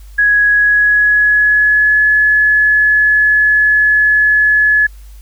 sine tone with pitch glide, 1669 to 1706 Hz, G#6 to G#6, +8 to +46 cents, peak -7 dBFS, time 0.18-4.87 s, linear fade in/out 10 ms, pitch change +38 cents, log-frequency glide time 0.5-2.02 s, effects added 50 Hz sine -32 dBFS peak until 5.21 s + white hiss -49 dBFS RMS until 5.21 s

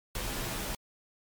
pink noise with comb filter, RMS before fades -35 dBFS, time 0.15-0.75 s, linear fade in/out 2 ms, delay 13 ms, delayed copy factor -0.6, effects MP3 96 kbps

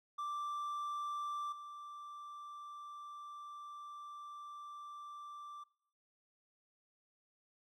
triangle tone with level steps, 1174.7 Hz, D6, in tune, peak -36 / -45 dBFS, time 0.18-5.64 s, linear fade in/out 10 ms, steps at 1.52 s, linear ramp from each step 5 ms, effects noise-tail reverb RT60 0.7 s tail -23 dB re dry

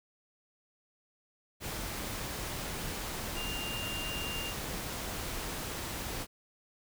sine tone in noise, 2798 Hz, F7, 3 cents sharp, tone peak -38 dBFS, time 3.34-4.54 s, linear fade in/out 50 ms, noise pink, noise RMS -38 dBFS, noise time 1.6-6.27 s, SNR -3 dB, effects none

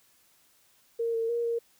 sine tone with pitch steps, 462.5 / 454.8 / 470.9 / 465.8 Hz, A#4 / A#4 / A#4 / A#4, -14 / -43 / +18 / -1 cents, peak -26 dBFS, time 0.99-1.59 s, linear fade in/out 10 ms, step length 150 ms, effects white hiss -64 dBFS RMS until 1.79 s

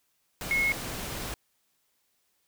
sine tone in noise, 2172 Hz, C#7, 36 cents flat, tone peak -23 dBFS, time 0.51-0.72 s, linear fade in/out 0 ms, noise pink, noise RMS -36 dBFS, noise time 0.41-1.34 s, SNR +10 dB, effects white hiss -73 dBFS RMS until 2.47 s

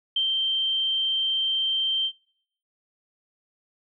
sine tone with ADSR envelope, 3136 Hz, G7, in tune, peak -20 dBFS, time 0.16-2.12 s, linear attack 5 ms, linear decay 93 ms, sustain -2 dB, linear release 67 ms, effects noise-tail reverb RT60 0.7 s tail -24 dB re dry

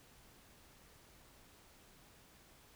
silence, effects pink hiss -63 dBFS RMS until 2.75 s

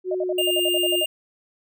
sine tone with pitch glide, 368.7 to 354.5 Hz, F#4 to F4, -6 to +26 cents, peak -23 dBFS, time 0.04-1.04 s, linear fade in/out 50 ms, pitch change -68 cents, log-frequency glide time 0.15-0.64 s
sine tone bursts, 619 Hz, D#5, 9 cents flat, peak -23 dBFS, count 11, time 0.11-1.048 s, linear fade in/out 5 ms, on 38 ms, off 52 ms
square tone, 2808 Hz, F7, 9 cents sharp, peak -22 dBFS, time 0.38-1.06 s, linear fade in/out 5 ms
effects none

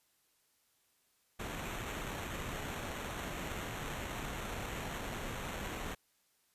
pink noise with sample-and-hold, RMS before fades -41 dBFS, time 1.39-5.95 s, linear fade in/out 10 ms, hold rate 4900 Hz, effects white hiss -74 dBFS RMS until 6.54 s + resampled to 32000 Hz

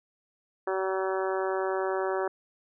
harmonic tone, 190 Hz, F#3, 46 cents sharp, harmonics 2 / 3 / 4 / 5 / 6 / 7 / 8 / 9, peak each -29 / -33 / -35 / -37 / -39 / -40 / -41 / -42 dBFS, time 0.67-2.28 s, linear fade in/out 5 ms, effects none

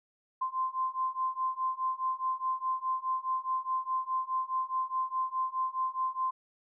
sine beating tone pair, 1038 / 1042.8 Hz, C6 / C6, -14 / -6 cents, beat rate 4.8 Hz, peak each -33 / -32 dBFS, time 0.41-6.31 s, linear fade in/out 10 ms, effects none

